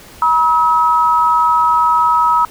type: tone pair together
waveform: sine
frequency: 961.2 / 1283 Hz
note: B5 / E6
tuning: -47 / -47 cents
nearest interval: perfect fourth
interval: 500 cents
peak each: -12 dBFS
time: 0.22-2.45 s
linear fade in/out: 2 ms
effects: pink hiss -39 dBFS RMS until 2.5 s